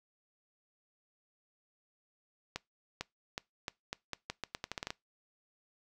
accelerating click train, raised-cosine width 0.2 ms, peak -19 dBFS, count 15, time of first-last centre 2.56-4.905 s, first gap 450 ms, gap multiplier 0.82, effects noise-tail reverb RT60 0.2 s tail -23 dB re dry

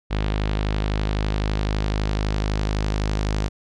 sawtooth tone with low-pass filter sweep, 51.91 Hz, G#1, in tune, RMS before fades -23 dBFS, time 0.1-3.49 s, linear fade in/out 20 ms, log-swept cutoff 3600 to 5800 Hz, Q 1.5, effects none

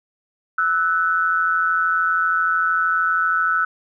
sine tone pair together, 1313 / 1486 Hz, E6 / F#6, -7 / +7 cents, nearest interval major second, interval 214 cents, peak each -19 dBFS, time 0.58-3.65 s, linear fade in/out 5 ms, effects none

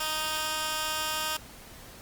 15% pulse tone with high-pass filter, 311.1 Hz, D#4, in tune, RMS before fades -31 dBFS, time 0-1.37 s, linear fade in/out 5 ms, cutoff 1500 Hz, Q 0.63, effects pink hiss -48 dBFS RMS until 2.01 s + Opus 32 kbps

